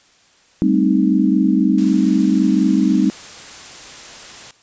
sine chord, A half-diminished seventh, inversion third, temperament equal with one note detuned, 196 / 220 / 261.6 / 309.9 Hz, G3 / A3 / C4 / Eb4, 0 / 0 / 0 / -7 cents, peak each -16 / -20 / -17 / -17 dBFS, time 0.62-3.1 s, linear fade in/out 0 ms
white noise, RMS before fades -36 dBFS, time 1.78-4.51 s, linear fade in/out 2 ms
effects white hiss -53 dBFS RMS until 4.62 s + resampled to 16000 Hz

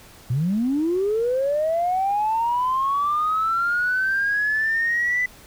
sine linear sweep, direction up, 114.2 to 2003 Hz, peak -18 dBFS, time 0.3-5.26 s, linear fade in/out 5 ms, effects tanh soft clip ceiling -14 dBFS + pink hiss -47 dBFS RMS until 5.46 s

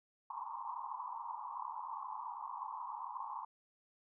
white band-pass noise, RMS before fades -44 dBFS, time 0.3-3.45 s, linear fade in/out 5 ms, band 850 to 1100 Hz, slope 96 dB/octave, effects none

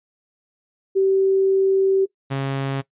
sine / sawtooth tone pair in turn, 385.7 / 136.37 Hz, G4 / C#3, -28 / -28 cents, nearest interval octave + tritone, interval 1800 cents, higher first, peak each -14 / -18 dBFS, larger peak first, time 0.95-2.06 / 2.3-2.82 s, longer first, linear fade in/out 20 ms, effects noise-tail reverb RT60 0.1 s tail -19 dB re dry + resampled to 8000 Hz

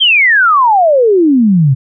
sine exponential sweep, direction down, 3270 to 125.9 Hz, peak -5 dBFS, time 0-1.75 s, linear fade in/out 20 ms, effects none

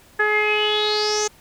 sawtooth tone with low-pass filter sweep, 422.7 Hz, G#4, 31 cents sharp, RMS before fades -20 dBFS, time 0.19-1.28 s, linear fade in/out 10 ms, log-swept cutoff 1700 to 6600 Hz, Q 8.9, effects pink hiss -51 dBFS RMS until 1.4 s

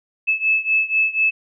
sine beating tone pair, 2607 / 2611.1 Hz, E7 / E7, -20 / -17 cents, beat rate 4.1 Hz, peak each -18 / -20 dBFS, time 0.27-1.31 s, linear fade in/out 20 ms, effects none

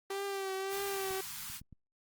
sawtooth tone with vibrato, 390 Hz, G4, 9 cents flat, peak -31 dBFS, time 0.1-1.21 s, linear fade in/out 5 ms, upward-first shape triangle, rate 1.7 Hz, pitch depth 43 cents each way
white band-stop noise, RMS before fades -43 dBFS, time 0.69-1.61 s, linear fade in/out 50 ms, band 220 to 880 Hz, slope 48 dB/octave
clicks, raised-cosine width 5 ms, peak -39 dBFS, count 4, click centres 1.108 / 1.5 / 1.615 / 1.727 s
effects Opus 32 kbps

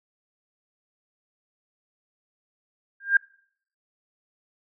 sine tone with exponential growth, 1602 Hz, G6, 37 cents sharp, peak -11 dBFS, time 3-3.17 s, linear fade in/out 5 ms, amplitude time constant 36 ms, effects noise-tail reverb RT60 0.6 s tail -24 dB re dry

